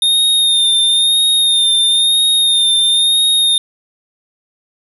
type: tone with vibrato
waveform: square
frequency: 3662 Hz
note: A#7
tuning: 32 cents flat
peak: -10 dBFS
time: 0.02-3.58 s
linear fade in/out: 2 ms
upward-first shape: sine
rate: 1 Hz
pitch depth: 34 cents each way
effects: none